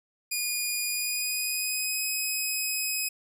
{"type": "tone with pitch glide", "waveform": "10% pulse", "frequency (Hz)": [2446, 2531], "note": ["D#7", "D#7"], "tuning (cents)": [-30, 29], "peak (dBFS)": -19, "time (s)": [0.31, 3.09], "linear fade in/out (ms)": 10, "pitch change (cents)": 59, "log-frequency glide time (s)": [0.86, 2.04], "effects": []}